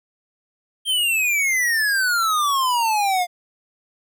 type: exponential sweep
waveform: square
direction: down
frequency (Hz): 3190 to 698.5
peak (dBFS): -18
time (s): 0.85-3.27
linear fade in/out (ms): 50
effects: none